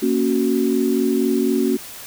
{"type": "chord", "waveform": "sine", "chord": "F# major", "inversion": "first", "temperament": "equal", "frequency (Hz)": [233.1, 277.2, 370], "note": ["A#3", "C#4", "F#4"], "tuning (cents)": [0, 0, 0], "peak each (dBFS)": -20, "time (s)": [0.02, 1.77], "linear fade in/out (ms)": 10, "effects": ["white hiss -36 dBFS RMS until 2.06 s"]}